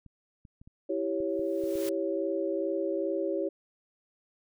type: clicks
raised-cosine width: 5 ms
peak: -38 dBFS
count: 8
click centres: 0.063 / 0.452 / 0.615 / 0.675 / 1.204 / 1.394 / 1.638 / 1.755 s
type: chord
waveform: sine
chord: C# diminished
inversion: first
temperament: equal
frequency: 329.6 / 392 / 554.4 Hz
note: E4 / G4 / C#5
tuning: 0 / 0 / 0 cents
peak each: -32 dBFS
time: 0.89-3.49 s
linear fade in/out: 10 ms
type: noise with exponential growth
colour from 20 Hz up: white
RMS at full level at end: -39 dBFS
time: 1.29-1.89 s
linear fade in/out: 0 ms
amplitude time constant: 130 ms
effects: none

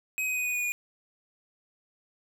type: tone with pitch steps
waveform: square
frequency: 2530 / 2513 / 2495 / 2478 / 2461 / 2444 Hz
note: D#7 / D#7 / D#7 / D#7 / D#7 / D#7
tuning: +28 / +17 / +4 / -8 / -20 / -32 cents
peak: -28 dBFS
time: 0.18-0.72 s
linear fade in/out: 0 ms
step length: 90 ms
effects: none

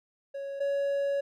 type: tone pair in turn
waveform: triangle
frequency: 554.4 / 560.2 Hz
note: C#5 / C#5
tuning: 0 / +18 cents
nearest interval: unison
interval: 18 cents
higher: second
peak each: -32 / -24 dBFS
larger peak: second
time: 0.34-0.6 / 0.6-1.21 s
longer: second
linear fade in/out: 10 ms
effects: none

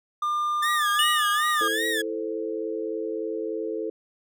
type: tone with pitch glide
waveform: triangle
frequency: 1200 to 1213.2 Hz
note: D6 to D#6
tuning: +37 to -44 cents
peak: -21 dBFS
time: 0.22-1.68 s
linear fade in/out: 5 ms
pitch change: +19 cents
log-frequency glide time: 0.61-1.24 s
type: tone with vibrato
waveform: 30% pulse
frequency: 1760 Hz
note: A6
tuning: in tune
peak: -22 dBFS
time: 0.62-2.02 s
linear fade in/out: 10 ms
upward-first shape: sine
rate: 2.6 Hz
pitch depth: 140 cents each way
type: tone with exponential decay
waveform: square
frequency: 2924 Hz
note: F#7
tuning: 21 cents flat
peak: -20 dBFS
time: 0.99-1.87 s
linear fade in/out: 2 ms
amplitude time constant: 190 ms
type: chord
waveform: sine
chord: A minor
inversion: second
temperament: equal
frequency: 329.6 / 440 / 523.3 Hz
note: E4 / A4 / C5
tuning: 0 / 0 / 0 cents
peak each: -32 / -29 / -35 dBFS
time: 1.61-3.9 s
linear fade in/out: 2 ms
effects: none

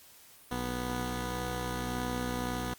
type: tone pair together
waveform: 10% pulse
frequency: 61.74 / 246.3 Hz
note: B1 / B3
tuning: 0 / -5 cents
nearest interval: 2 octaves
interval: 2395 cents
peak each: -27 / -27 dBFS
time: 0.51-2.74 s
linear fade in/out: 5 ms
effects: white hiss -56 dBFS RMS until 2.78 s + Opus 48 kbps

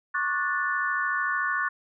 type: chord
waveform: sine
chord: D major seventh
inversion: third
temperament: just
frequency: 1101.2 / 1174.7 / 1468.3 / 1762 Hz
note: C#6 / D6 / F#6 / A6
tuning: -12 / 0 / -14 / +2 cents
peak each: -30 / -34 / -28 / -29 dBFS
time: 0.14-1.69 s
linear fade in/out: 10 ms
effects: none

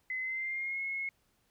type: tone with pitch glide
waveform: sine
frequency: 2038 to 2172 Hz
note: C7 to C#7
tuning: -46 to -36 cents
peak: -33 dBFS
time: 0.1-1.09 s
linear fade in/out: 2 ms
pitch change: +110 cents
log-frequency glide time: 0.2-0.81 s
effects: pink hiss -73 dBFS RMS until 1.5 s

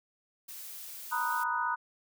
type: noise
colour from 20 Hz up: blue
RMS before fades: -44 dBFS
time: 0.48-1.44 s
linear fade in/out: 10 ms
type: chord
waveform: sine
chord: B major seventh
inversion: third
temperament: equal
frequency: 932.3 / 987.8 / 1244.5 / 1480 Hz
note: A#5 / B5 / D#6 / F#6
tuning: 0 / 0 / 0 / 0 cents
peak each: -34 dBFS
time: 1.11-1.76 s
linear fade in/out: 20 ms
effects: none

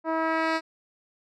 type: tone with low-pass filter sweep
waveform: 10% pulse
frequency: 322.5 Hz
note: E4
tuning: 38 cents flat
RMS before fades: -26 dBFS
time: 0.04-0.61 s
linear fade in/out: 50 ms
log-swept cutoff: 870 to 4800 Hz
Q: 0.95
effects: none

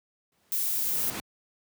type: noise with exponential growth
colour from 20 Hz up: pink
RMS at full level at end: -33 dBFS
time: 0.32-1.2 s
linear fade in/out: 1 ms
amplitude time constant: 190 ms
type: noise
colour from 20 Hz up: violet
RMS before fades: -28 dBFS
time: 0.52-1.1 s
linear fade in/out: 0 ms
effects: high-pass 100 Hz 12 dB/octave

